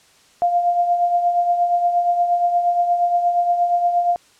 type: tone with tremolo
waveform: sine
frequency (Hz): 700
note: F5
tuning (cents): +4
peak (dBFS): -12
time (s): 0.42-4.16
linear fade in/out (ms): 0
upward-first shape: triangle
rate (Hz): 8.5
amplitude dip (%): 60
effects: white hiss -53 dBFS RMS until 4.39 s + low-pass 8000 Hz 12 dB/octave